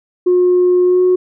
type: tone with pitch glide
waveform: sine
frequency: 360 to 365.2 Hz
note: F#4 to F#4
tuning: -47 to -23 cents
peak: -7 dBFS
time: 0.26-1.16 s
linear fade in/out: 10 ms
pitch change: +24 cents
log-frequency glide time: 0.84-1.02 s
effects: tanh soft clip ceiling -5 dBFS